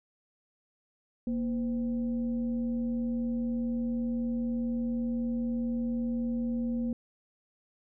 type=tone with frequency modulation; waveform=sine; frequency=236 Hz; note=A#3; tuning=22 cents sharp; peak=-28 dBFS; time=1.27-6.93 s; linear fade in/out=2 ms; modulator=277 Hz; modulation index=0.39; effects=none